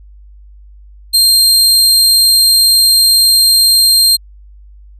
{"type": "tone", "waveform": "sawtooth", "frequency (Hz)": 4186, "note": "C8", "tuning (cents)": 0, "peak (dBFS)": -3, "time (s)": [1.13, 4.17], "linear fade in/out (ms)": 20, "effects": ["added 50 Hz sine -35 dBFS peak until 4.99 s", "resampled to 32000 Hz"]}